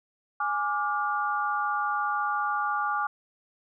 sine chord, D diminished, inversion second, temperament equal with one note detuned, 830.6 / 1174.7 / 1420.5 Hz, Ab5 / D6 / F6, 0 / 0 / +29 cents, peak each -30 / -28 / -31 dBFS, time 0.4-3.07 s, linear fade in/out 5 ms, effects none

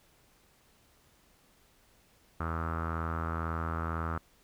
sawtooth tone with low-pass filter, 82 Hz, E2, 9 cents flat, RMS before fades -34 dBFS, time 2.4-4.18 s, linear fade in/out 5 ms, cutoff 1300 Hz, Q 7.3, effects pink hiss -65 dBFS RMS until 4.43 s

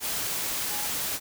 sine tone in noise, 830.6 Hz, G#5, in tune, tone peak -39 dBFS, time 0.68-0.89 s, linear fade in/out 50 ms, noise white, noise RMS -30 dBFS, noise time 0-1.2 s, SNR -12 dB, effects none

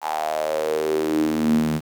sawtooth tone with high-pass filter sweep, 77.78 Hz, D#2, in tune, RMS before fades -22 dBFS, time 0.01-1.81 s, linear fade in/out 50 ms, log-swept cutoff 870 to 180 Hz, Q 8.1, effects 8-bit

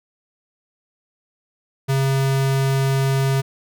square tone, 135.3 Hz, C#3, 42 cents flat, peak -17 dBFS, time 1.88-3.42 s, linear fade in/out 20 ms, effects none

